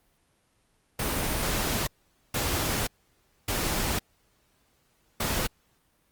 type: noise bursts at uneven times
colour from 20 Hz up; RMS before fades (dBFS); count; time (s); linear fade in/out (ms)
pink; -28; 4; 0.99-1.87 / 2.34-2.87 / 3.48-3.99 / 5.2-5.47; 5
effects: pink hiss -68 dBFS RMS until 6.11 s + Opus 32 kbps